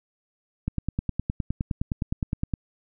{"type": "click train", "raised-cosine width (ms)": 5, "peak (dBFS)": -13, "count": 19, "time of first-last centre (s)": [0.68, 2.538], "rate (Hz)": 9.69, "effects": []}